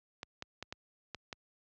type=clicks; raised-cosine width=0.2 ms; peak=-23 dBFS; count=6; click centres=0.231 / 0.424 / 0.626 / 0.725 / 1.147 / 1.328 s; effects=high-pass 60 Hz 12 dB/octave + low-pass 6000 Hz 12 dB/octave